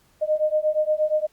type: beating tone pair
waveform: sine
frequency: 610 / 618.5 Hz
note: D#5 / D#5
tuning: -34 / -10 cents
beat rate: 8.5 Hz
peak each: -22 dBFS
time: 0.21-1.27 s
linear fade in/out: 20 ms
effects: pink hiss -61 dBFS RMS until 1.32 s + Opus 48 kbps